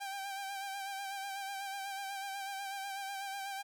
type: tone with vibrato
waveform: sawtooth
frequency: 787 Hz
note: G5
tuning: 7 cents sharp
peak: -35 dBFS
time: 0-3.63 s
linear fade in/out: 20 ms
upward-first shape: sine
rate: 8.1 Hz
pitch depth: 36 cents each way
effects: none